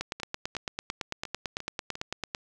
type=two click trains; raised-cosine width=0.2 ms; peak=-14 / -21 dBFS; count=22 / 6; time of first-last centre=0.01-2.349 / 0.2-1.954 s; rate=8.98 / 2.85 Hz; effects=none